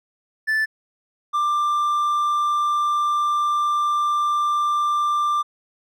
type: tone pair in turn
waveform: triangle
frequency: 1754 / 1185.2 Hz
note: A6 / D6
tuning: -6 / +15 cents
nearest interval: perfect fifth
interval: 679 cents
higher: first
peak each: -16 dBFS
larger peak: neither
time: 0.47-0.66 / 1.33-5.43 s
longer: second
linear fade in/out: 20 ms
effects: none